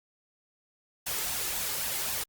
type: noise with flanger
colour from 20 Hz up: white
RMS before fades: -32 dBFS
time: 1.06-2.24 s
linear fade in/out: 10 ms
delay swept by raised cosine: 1.1 to 2.4 ms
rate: 3.8 Hz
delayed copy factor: +0.5
effects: Opus 48 kbps